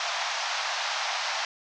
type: band-pass noise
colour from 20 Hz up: pink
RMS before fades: -30 dBFS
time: 0-1.45 s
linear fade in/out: 2 ms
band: 670 to 6200 Hz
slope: 48 dB/octave
effects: none